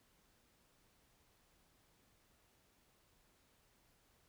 silence, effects pink hiss -73 dBFS RMS until 4.28 s

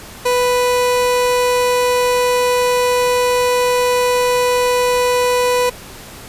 30% pulse tone, 494.5 Hz, B4, 2 cents sharp, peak -10 dBFS, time 0.25-5.7 s, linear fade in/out 10 ms, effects pink hiss -35 dBFS RMS until 6.28 s + resampled to 32000 Hz

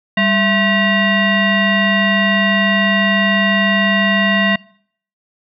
sine tone with frequency modulation, 1064 Hz, C6, 29 cents sharp, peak -11 dBFS, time 0.17-4.56 s, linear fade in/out 5 ms, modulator 866 Hz, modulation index 2, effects noise-tail reverb RT60 0.6 s tail -24 dB re dry

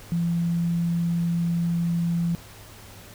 sine tone, 170 Hz, F3, 46 cents flat, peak -21 dBFS, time 0.12-2.35 s, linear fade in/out 0 ms, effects added 102 Hz sine -48 dBFS peak until 3.14 s + pink hiss -46 dBFS RMS until 3.14 s

